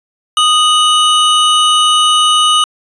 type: tone pair together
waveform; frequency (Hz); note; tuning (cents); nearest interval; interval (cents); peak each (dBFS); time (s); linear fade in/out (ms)
square; 1240 / 2954; D#6 / F#7; -6 / -3; octave + minor third; 1503; -11; 0.37-2.64; 2
effects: resampled to 22050 Hz